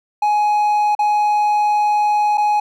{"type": "tone with dropouts", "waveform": "triangle", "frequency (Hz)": 837, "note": "G#5", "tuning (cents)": 13, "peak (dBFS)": -11, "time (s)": [0.22, 2.6], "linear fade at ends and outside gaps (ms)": 5, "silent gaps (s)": [[0.951, 0.99], [2.374, 2.379]], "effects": []}